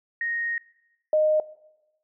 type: tone pair in turn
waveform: sine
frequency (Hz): 1864.7 / 616.7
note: A#6 / D#5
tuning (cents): 0 / -16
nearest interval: octave + perfect fifth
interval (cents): 1916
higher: first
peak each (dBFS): -25 / -17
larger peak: second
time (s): 0.21-0.58 / 1.13-1.4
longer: first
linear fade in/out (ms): 2
effects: noise-tail reverb RT60 1.0 s tail -20 dB re dry